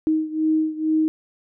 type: beating tone pair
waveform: sine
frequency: 313.1 / 315.3 Hz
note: D#4 / D#4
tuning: +11 / +23 cents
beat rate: 2.2 Hz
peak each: -20 / -23 dBFS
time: 0.07-1.08 s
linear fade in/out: 0 ms
effects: none